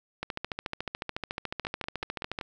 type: two click trains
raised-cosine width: 0.3 ms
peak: -16 / -19 dBFS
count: 31 / 5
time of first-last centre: 0.23-2.388 / 1.65-2.412 s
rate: 13.9 / 5.25 Hz
effects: none